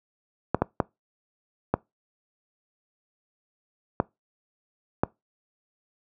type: clicks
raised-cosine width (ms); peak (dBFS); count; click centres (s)
1; -6; 6; 0.546 / 0.62 / 0.802 / 1.74 / 4.001 / 5.035
effects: noise-tail reverb RT60 0.2 s tail -23 dB re dry + high-pass 80 Hz 12 dB/octave